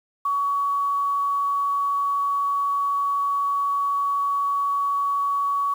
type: tone with quantisation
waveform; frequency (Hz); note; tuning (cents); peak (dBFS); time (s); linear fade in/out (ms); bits
sine; 1127; C#6; +28; -20; 0.25-5.74; 5; 8
effects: none